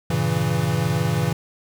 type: chord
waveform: square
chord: G diminished seventh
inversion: none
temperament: equal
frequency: 98 / 116.54 / 138.59 / 164.81 Hz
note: G2 / Bb2 / Db3 / Fb3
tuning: 0 / 0 / 0 / 0 cents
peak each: -29 / -26 / -25 / -24 dBFS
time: 0.1-1.33 s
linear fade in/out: 5 ms
effects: 9-bit